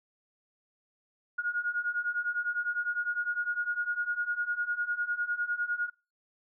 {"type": "beating tone pair", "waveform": "sine", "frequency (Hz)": [1431, 1440.9], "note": ["F6", "F#6"], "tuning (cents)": [42, -46], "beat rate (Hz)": 9.9, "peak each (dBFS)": [-32, -31], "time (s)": [1.38, 5.9], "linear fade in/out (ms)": 10, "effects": ["noise-tail reverb RT60 0.3 s tail -23 dB re dry"]}